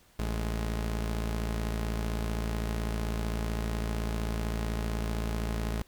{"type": "tone pair together", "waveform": "sawtooth", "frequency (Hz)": [55.75, 210.5], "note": ["A1", "G#3"], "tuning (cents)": [23, 24], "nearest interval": "octave + major seventh", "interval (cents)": 2301, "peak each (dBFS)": [-26, -35], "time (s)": [0.19, 5.82], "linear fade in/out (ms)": 0, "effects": ["pink hiss -62 dBFS RMS until 5.87 s"]}